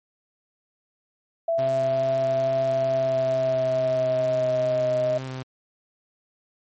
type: tone with pitch glide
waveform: sine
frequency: 665 to 624.1 Hz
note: E5 to D#5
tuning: +15 to +5 cents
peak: -20 dBFS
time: 1.48-5.18 s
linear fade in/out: 5 ms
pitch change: -110 cents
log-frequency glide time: 2.79-4.95 s
type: tone with vibrato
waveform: sawtooth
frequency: 130.81 Hz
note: C3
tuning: in tune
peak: -27 dBFS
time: 1.58-5.43 s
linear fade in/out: 10 ms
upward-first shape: square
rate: 2.3 Hz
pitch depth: 10 cents each way
effects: MP3 32 kbps